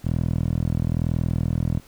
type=tone with band-pass filter; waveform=10% pulse; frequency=40.98 Hz; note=E1; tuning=9 cents flat; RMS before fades=-23 dBFS; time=0.04-1.8 s; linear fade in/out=10 ms; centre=120 Hz; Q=0.93; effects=pink hiss -52 dBFS RMS until 1.87 s